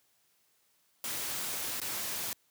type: noise with dropouts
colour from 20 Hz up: white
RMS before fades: -36 dBFS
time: 1.04-2.33 s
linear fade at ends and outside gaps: 1 ms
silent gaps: 1.801-1.816 s
effects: white hiss -71 dBFS RMS until 2.5 s + high-pass 80 Hz 12 dB/octave